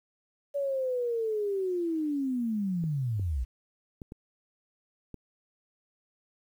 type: linear sweep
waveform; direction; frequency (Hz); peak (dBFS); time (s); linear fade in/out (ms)
sine; down; 572 to 55; -27; 0.54-3.45; 20
type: clicks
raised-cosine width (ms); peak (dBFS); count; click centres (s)
3; -28; 5; 2.839 / 3.196 / 4.018 / 4.121 / 5.143
effects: 10-bit